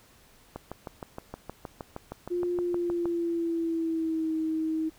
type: click train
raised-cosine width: 1 ms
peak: -22 dBFS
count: 17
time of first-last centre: 0.56-3.056 s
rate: 6.41 Hz
type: tone with pitch glide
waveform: sine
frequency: 352.6 to 317.8 Hz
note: F4 to D#4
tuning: +17 to +37 cents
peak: -26 dBFS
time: 2.3-4.9 s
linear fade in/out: 20 ms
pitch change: -180 cents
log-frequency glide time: 2.59-4.34 s
effects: pink hiss -58 dBFS RMS until 4.98 s